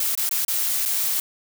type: noise with dropouts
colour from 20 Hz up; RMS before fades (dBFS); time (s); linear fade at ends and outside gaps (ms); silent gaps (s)
blue; -23; 0-1.2; 2; 0.152-0.175 / 0.292-0.311 / 0.449-0.481 / 0.853-0.858
effects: none